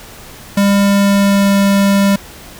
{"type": "tone with pitch glide", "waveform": "square", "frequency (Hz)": [200.1, 198.6], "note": ["G3", "G3"], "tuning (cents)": [36, 23], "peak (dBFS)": -9, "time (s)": [0.57, 2.16], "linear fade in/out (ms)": 5, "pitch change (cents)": -13, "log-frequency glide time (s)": [0.99, 1.54], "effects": ["pink hiss -35 dBFS RMS until 2.59 s"]}